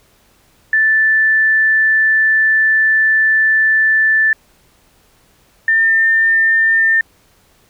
sine tone pair in turn, 1760 / 1801.1 Hz, A6 / A6, 0 / +40 cents, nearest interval unison, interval 40 cents, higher second, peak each -9 dBFS, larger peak neither, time 0.73-4.33 / 5.68-7.01 s, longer first, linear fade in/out 2 ms, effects pink hiss -53 dBFS RMS until 7.69 s

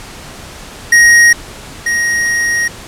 square tone pair in turn, 1879 / 1879 Hz, A#6 / A#6, +13 / +13 cents, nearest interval unison, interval 0 cents, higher neither, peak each -4 / -12 dBFS, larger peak first, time 0.92-1.33 / 1.86-2.68 s, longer second, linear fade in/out 5 ms, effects pink hiss -31 dBFS RMS until 2.87 s + low-pass 10000 Hz 12 dB/octave

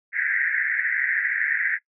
pink band-pass noise, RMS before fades -24 dBFS, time 0.12-1.79 s, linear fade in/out 50 ms, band 1600 to 2100 Hz, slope 96 dB/octave, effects noise-tail reverb RT60 0.1 s tail -21 dB re dry

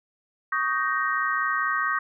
sine chord, Eb dominant seventh, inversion third, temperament just, 1120.1 / 1244.5 / 1555.6 / 1866.8 Hz, Db6 / Eb6 / G6 / Bb6, +18 / 0 / -14 / +2 cents, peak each -28 dBFS, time 0.52-1.99 s, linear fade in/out 5 ms, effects none

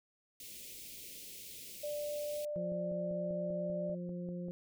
white band-stop noise, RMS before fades -49 dBFS, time 0.4-2.45 s, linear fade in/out 2 ms, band 560 to 2200 Hz, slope 48 dB/octave
sine tone with pitch glide, 590 to 594.1 Hz, D5 to D5, +8 to +20 cents, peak -36 dBFS, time 1.83-3.95 s, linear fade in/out 10 ms, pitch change +12 cents, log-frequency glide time 2.3-2.4 s
harmonic tone, 176.5 Hz, F3, 19 cents sharp, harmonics 1 / 2 / 3, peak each -39 / -48 / -47 dBFS, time 2.56-4.51 s, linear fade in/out 0 ms
click train, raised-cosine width 2 ms, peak -38 dBFS, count 10, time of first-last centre 2.72-4.485 s, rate 5.1 Hz
effects none

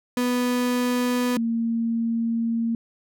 35% pulse / sine tone pair in turn, 246.9 / 229.9 Hz, B3 / A#3, 0 / -24 cents, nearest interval minor second, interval 124 cents, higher first, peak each -19 / -21 dBFS, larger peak first, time 0.17-1.37 / 1.37-2.75 s, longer second, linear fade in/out 2 ms, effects none

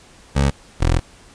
20% pulse tone pair in turn, 69.3 / 42.19 Hz, C#2 / E1, 0 / +41 cents, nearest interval major sixth, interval 859 cents, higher first, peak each -9 dBFS, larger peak neither, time 0.35-0.51 / 0.8-1 s, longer second, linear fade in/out 20 ms, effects pink hiss -47 dBFS RMS until 1.34 s + resampled to 22050 Hz

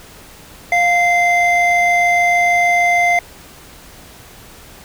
triangle tone pair together, 701.5 / 2078 Hz, F5 / C7, +8 / -12 cents, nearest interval octave + perfect fifth, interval 1880 cents, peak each -11 dBFS, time 0.72-3.19 s, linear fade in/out 2 ms, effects tanh soft clip ceiling -4 dBFS + pink hiss -40 dBFS RMS until 4.84 s

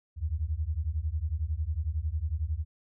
sine beating tone pair, 72.7 / 83.7 Hz, D2 / E2, -17 / +27 cents, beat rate 11 Hz, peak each -31 dBFS, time 0.16-2.65 s, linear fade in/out 50 ms, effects none

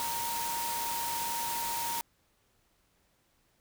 sine tone in noise, 932.3 Hz, A#5, in tune, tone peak -34 dBFS, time 0-2.01 s, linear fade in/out 0 ms, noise white, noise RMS -36 dBFS, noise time 0-2.01 s, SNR -1 dB, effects pink hiss -71 dBFS RMS until 3.6 s

